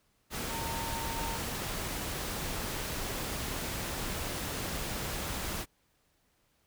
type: tone in noise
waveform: sine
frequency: 914 Hz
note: A#5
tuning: 34 cents flat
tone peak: -38 dBFS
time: 0.47-1.4 s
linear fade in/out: 50 ms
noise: pink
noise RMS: -36 dBFS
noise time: 0.3-5.66 s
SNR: -5 dB
effects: pink hiss -72 dBFS RMS until 6.66 s